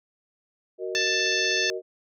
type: chord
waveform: sine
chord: D# minor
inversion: first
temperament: just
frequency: 373.4 / 466.7 / 622.3 Hz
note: F#4 / A#4 / D#5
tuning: +16 / +2 / 0 cents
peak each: -31 / -33 / -36 dBFS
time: 0.78-1.82 s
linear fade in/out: 50 ms
type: harmonic tone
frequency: 884 Hz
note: A5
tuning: 8 cents sharp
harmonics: 2 / 3 / 4 / 5 / 6 / 7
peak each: -27 / -29 / -30 / -31 / -32 / -32 dBFS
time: 0.95-1.7 s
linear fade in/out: 0 ms
effects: none